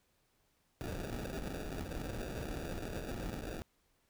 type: noise with sample-and-hold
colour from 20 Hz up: pink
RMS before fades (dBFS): -41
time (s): 0.81-3.62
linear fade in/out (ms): 0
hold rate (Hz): 1050
effects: pink hiss -75 dBFS RMS until 4.09 s